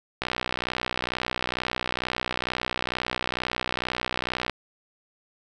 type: click train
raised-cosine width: 0.3 ms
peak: -10 dBFS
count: 267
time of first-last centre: 0.22-4.497 s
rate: 62.2 Hz
effects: none